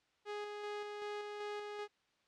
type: tone with tremolo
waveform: sawtooth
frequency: 415.3 Hz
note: G#4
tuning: in tune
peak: -36 dBFS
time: 0.25-1.88 s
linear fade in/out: 50 ms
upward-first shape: square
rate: 2.6 Hz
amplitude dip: 30%
effects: white hiss -75 dBFS RMS until 2.27 s + low-pass 4000 Hz 12 dB/octave